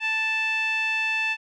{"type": "tone with low-pass filter", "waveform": "5% pulse", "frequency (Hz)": 880, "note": "A5", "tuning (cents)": 0, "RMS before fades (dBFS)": -25, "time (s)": [0, 1.37], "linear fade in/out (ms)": 50, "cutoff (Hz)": 2400, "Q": 7.9, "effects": []}